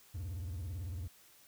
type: tone with vibrato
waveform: triangle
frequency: 87.31 Hz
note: F2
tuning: in tune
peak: -36 dBFS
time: 0.14-1.08 s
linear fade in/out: 10 ms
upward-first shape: sine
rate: 18 Hz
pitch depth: 270 cents each way
effects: white hiss -62 dBFS RMS until 1.47 s